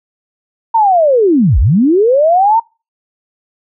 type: linear two-way sweep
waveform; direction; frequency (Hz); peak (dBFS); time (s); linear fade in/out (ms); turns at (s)
sine; down then up; 932.3 to 43.72 to 932.3; -6; 0.74-2.6; 10; 1.59
effects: noise-tail reverb RT60 0.3 s tail -26 dB re dry